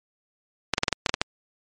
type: clicks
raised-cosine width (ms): 0.2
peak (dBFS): -3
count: 9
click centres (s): 0.737 / 0.781 / 0.834 / 0.882 / 0.927 / 1.062 / 1.094 / 1.141 / 1.215
effects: MP3 48 kbps